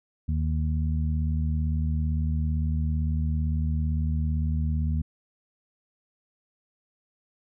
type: harmonic tone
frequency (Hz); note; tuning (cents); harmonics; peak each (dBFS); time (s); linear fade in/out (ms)
77.78; D#2; 0; 1 / 2 / 3; -24 / -30 / -34; 0.28-5.02; 10
effects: none